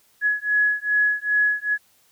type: beating tone pair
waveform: sine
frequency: 1685 / 1687.5 Hz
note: G#6 / G#6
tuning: +25 / +27 cents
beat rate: 2.5 Hz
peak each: -21 / -21 dBFS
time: 0.21-1.78 s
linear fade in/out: 50 ms
effects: white hiss -60 dBFS RMS until 2.11 s